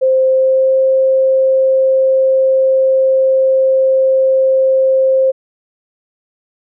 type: tone with pitch glide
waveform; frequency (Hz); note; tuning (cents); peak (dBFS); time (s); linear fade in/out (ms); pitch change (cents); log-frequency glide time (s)
sine; 523.3 to 528.2; C5 to C5; 0 to +16; -8; 0.01-5.32; 20; +16; 0.28-0.77
effects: none